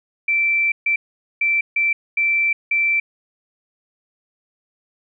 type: tone bursts at uneven times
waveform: sine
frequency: 2338 Hz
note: D7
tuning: 8 cents flat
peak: -15 dBFS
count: 6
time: 0.28-0.72 / 0.86-0.96 / 1.41-1.61 / 1.76-1.93 / 2.17-2.53 / 2.71-3 s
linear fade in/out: 5 ms
effects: none